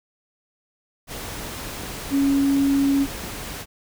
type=tone in noise; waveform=sine; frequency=277.2 Hz; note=C#4; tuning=in tune; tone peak=-16 dBFS; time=2.1-3.07 s; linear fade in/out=50 ms; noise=pink; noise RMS=-33 dBFS; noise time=1.07-3.66 s; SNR=+14 dB; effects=none